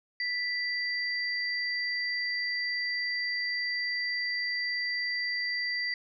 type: tone pair together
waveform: sine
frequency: 1975.5 / 4699 Hz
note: B6 / D8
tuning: 0 / 0 cents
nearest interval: octave + minor third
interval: 1500 cents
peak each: -30 / -34 dBFS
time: 0.2-5.94 s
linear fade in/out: 2 ms
effects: none